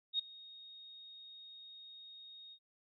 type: tone with ADSR envelope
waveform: sine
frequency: 3729 Hz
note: A#7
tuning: in tune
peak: -29 dBFS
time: 0.13-2.59 s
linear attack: 61 ms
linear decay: 7 ms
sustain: -22 dB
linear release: 68 ms
effects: none